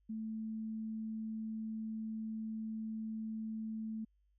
sine tone, 220 Hz, A3, in tune, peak -38 dBFS, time 0.09-4.05 s, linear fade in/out 10 ms, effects added 50 Hz sine -70 dBFS peak until 4.38 s

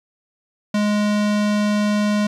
square tone, 208.4 Hz, G#3, 6 cents sharp, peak -17 dBFS, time 0.74-2.27 s, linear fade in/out 5 ms, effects low-pass 7000 Hz 12 dB/octave + 9-bit

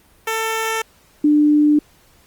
10% pulse / sine tone pair in turn, 446.1 / 297.7 Hz, A4 / D4, +24 / +24 cents, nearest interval perfect fifth, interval 700 cents, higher first, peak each -11 / -10 dBFS, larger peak second, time 0.27-0.82 / 1.24-1.79 s, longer neither, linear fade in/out 5 ms, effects pink hiss -53 dBFS RMS until 2.26 s + Opus 32 kbps

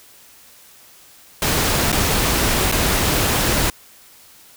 pink noise with dropouts, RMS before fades -18 dBFS, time 1.42-3.7 s, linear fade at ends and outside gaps 2 ms, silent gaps 1.919-1.926 / 2.716-2.722 s, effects white hiss -47 dBFS RMS until 4.56 s

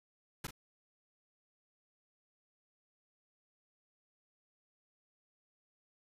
pink noise with echo, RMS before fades -40 dBFS, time 0.44-0.47 s, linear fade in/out 5 ms, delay 39 ms, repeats 1, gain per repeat -9 dB, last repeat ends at 0.509 s, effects resampled to 32000 Hz

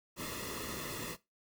pink noise with comb filter, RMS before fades -41 dBFS, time 0.16-1.17 s, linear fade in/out 50 ms, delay 1.3 ms, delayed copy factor -0.75, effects noise-tail reverb RT60 0.2 s tail -17 dB re dry

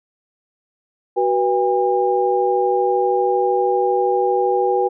sine tone cluster, 374.8 / 487.5 / 808 Hz, F#4 / B4 / G#5, +22 / -23 / -48 cents, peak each -19 dBFS, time 1.16-4.89 s, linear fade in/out 20 ms, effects none

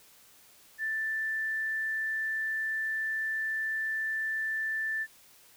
sine tone, 1766 Hz, A6, 6 cents sharp, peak -29 dBFS, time 0.78-5.07 s, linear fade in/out 50 ms, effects white hiss -58 dBFS RMS until 5.56 s

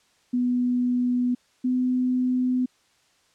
sine tone pair in turn, 246.9 / 252.5 Hz, B3 / B3, 0 / +39 cents, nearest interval unison, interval 39 cents, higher second, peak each -20 dBFS, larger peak neither, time 0.33-1.35 / 1.64-2.66 s, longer neither, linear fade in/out 10 ms, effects white hiss -63 dBFS RMS until 3.34 s + low-pass 7000 Hz 12 dB/octave

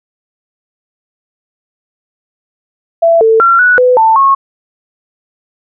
sine tone with pitch steps, 668 / 446.3 / 1367 / 1474 / 501 / 890 / 1092 Hz, E5 / A4 / F6 / F#6 / B4 / A5 / C#6, +23 / +25 / -37 / -7 / +25 / +20 / -26 cents, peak -4 dBFS, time 3.02-4.35 s, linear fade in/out 10 ms, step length 190 ms, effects none

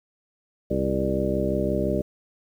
harmonic tone with a mistuned harmonic, 65.8 Hz, C2, 10 cents sharp, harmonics 1 / 2 / 3 / 4 / 5 / 6 / 7 / 9, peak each -31 / -32 / -28 / -32 / -30 / -29 / -32 / -28 dBFS, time 0.7-2.02 s, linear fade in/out 10 ms, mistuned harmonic 7, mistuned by +52 cents, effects 9-bit

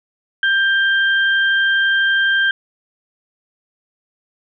sine tone pair together, 1583 / 3166 Hz, G6 / G7, +17 / +17 cents, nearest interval octave, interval 1200 cents, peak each -13 / -22 dBFS, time 0.43-2.51 s, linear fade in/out 2 ms, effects none

